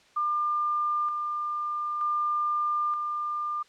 sine tone with tremolo, 1200 Hz, D6, 37 cents sharp, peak -24 dBFS, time 0.16-3.63 s, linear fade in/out 10 ms, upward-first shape square, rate 0.54 Hz, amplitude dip 35%, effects white hiss -59 dBFS RMS until 3.68 s + low-pass 5000 Hz 12 dB/octave

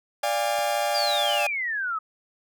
40% pulse chord, D diminished, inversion none, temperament equal with one note detuned, 587.3 / 698.5 / 813.5 Hz, D5 / F5 / Ab5, 0 / 0 / -36 cents, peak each -26 / -28 / -26 dBFS, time 0.23-1.47 s, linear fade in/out 5 ms
click, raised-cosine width 1 ms, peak -32 dBFS, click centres 0.588 s
sine exponential sweep, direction down, 4925 to 1252 Hz, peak -25 dBFS, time 0.94-1.99 s, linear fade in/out 10 ms
effects none

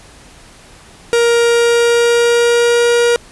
45% pulse tone with pitch glide, 470 to 475.2 Hz, A#4 to A#4, +14 to +33 cents, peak -9 dBFS, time 1.13-3.16 s, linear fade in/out 0 ms, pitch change +19 cents, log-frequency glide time 1.47-2.88 s, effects pink hiss -41 dBFS RMS until 3.31 s + resampled to 24000 Hz

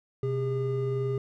triangle tone pair together, 127.7 / 405.4 Hz, C3 / G#4, -42 / -42 cents, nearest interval octave + minor sixth, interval 2000 cents, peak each -27 dBFS, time 0.23-1.18 s, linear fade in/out 2 ms, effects none

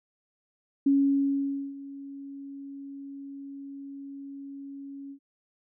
sine tone with ADSR envelope, 277.5 Hz, C#4, 2 cents sharp, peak -18 dBFS, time 0.86-5.19 s, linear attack 7 ms, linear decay 870 ms, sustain -20 dB, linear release 80 ms, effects none

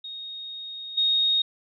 sine tone with level steps, 3729 Hz, A#7, in tune, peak -34 / -19 dBFS, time 0.04-1.42 s, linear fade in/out 5 ms, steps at 0.97 s, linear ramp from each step 10 ms, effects none

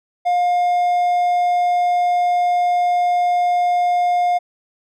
triangle tone, 710 Hz, F5, 28 cents sharp, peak -12 dBFS, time 0.25-4.39 s, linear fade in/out 20 ms, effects none

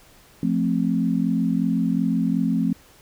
sine chord, F major, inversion none, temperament equal with one note detuned, 174.61 / 220 / 262.8 Hz, F3 / A3 / C4, 0 / 0 / +8 cents, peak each -23 dBFS, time 0.43-2.73 s, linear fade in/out 2 ms, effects pink hiss -52 dBFS RMS until 3.01 s

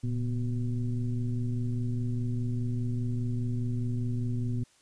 sine tone with frequency modulation, 116.54 Hz, A#2, in tune, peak -27 dBFS, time 0.03-4.64 s, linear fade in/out 10 ms, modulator 129 Hz, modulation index 0.9, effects white hiss -63 dBFS RMS until 4.81 s + resampled to 22050 Hz

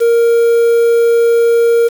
triangle tone with quantisation, 466.2 Hz, A#4, in tune, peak -5 dBFS, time 0-1.89 s, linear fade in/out 20 ms, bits 5, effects none

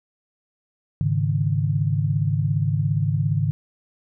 sine chord, Ab suspended fourth, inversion none, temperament just, 103.83 / 138.43 / 155.74 Hz, Ab2 / Db3 / Eb3, 0 / -2 / +2 cents, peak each -23 dBFS, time 1.01-3.51 s, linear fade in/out 0 ms, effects none

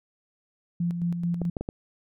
sine tone with tremolo, 172.3 Hz, F3, 23 cents flat, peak -23 dBFS, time 0.8-1.5 s, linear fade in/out 5 ms, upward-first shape square, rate 4.6 Hz, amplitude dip 45%
clicks, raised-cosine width 2 ms, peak -17 dBFS, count 4, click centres 1.417 / 1.568 / 1.61 / 1.689 s
effects none

